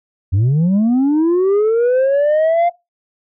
sine linear sweep, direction up, 87.9 to 703 Hz, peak -8 dBFS, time 0.32-2.7 s, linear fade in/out 20 ms, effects noise-tail reverb RT60 0.2 s tail -19 dB re dry + tanh soft clip ceiling -10 dBFS

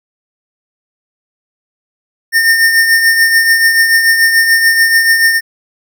square tone with tremolo, 1818 Hz, A#6, 44 cents flat, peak -5 dBFS, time 2.32-5.41 s, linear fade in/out 50 ms, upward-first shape triangle, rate 6.9 Hz, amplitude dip 55%, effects none

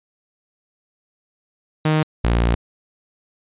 sawtooth tone pair in turn, 155.1 / 58.26 Hz, D#3 / A#1, -5 / 0 cents, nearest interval octave + perfect fourth, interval 1695 cents, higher first, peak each -11 dBFS, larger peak neither, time 1.85-2.03 / 2.24-2.55 s, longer second, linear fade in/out 5 ms, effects resampled to 8000 Hz

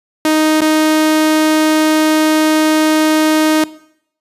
sawtooth tone with dropouts, 311.1 Hz, D#4, in tune, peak -6 dBFS, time 0.25-3.64 s, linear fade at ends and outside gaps 2 ms, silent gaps 0.607-0.617 s, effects noise-tail reverb RT60 0.7 s tail -19 dB re dry + resampled to 32000 Hz

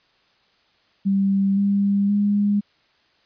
sine tone with pitch steps, 196 / 200.1 / 204.3 Hz, G3 / G3 / G#3, 0 / +36 / -28 cents, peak -16 dBFS, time 1.05-2.61 s, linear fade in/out 20 ms, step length 520 ms, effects white hiss -61 dBFS RMS until 3.25 s + resampled to 11025 Hz

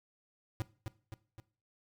square tone with echo, 110 Hz, A2, in tune, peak -33 dBFS, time 0.6-0.62 s, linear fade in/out 0 ms, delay 260 ms, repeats 3, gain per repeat -5 dB, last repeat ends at 1.4 s, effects noise-tail reverb RT60 0.4 s tail -18 dB re dry

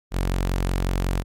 sawtooth tone, 45.47 Hz, F#1, 29 cents flat, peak -17 dBFS, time 0.11-1.24 s, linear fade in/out 50 ms, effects MP3 64 kbps

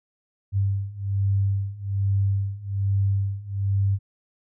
sine beating tone pair, 98 / 99.2 Hz, G2 / G2, 0 / +21 cents, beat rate 1.2 Hz, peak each -25 / -23 dBFS, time 0.52-3.99 s, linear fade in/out 50 ms, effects none

